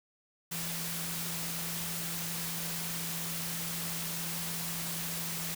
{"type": "tone in noise", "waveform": "sine", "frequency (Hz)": 167.4, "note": "E3", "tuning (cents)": 27, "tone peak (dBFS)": -41, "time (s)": [0.51, 5.55], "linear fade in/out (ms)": 10, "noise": "white", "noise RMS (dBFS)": -37, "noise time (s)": [0.51, 5.55], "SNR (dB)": -7, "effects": []}